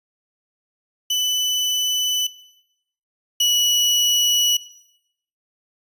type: tone pair in turn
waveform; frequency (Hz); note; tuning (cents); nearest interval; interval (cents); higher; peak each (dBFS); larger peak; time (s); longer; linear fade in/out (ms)
30% pulse; 2994 / 2936; F#7 / F#7; +20 / -14; unison; 34; first; -15 / -12; second; 1.1-2.27 / 3.4-4.57; neither; 5
effects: noise-tail reverb RT60 0.8 s tail -17 dB re dry + resampled to 32000 Hz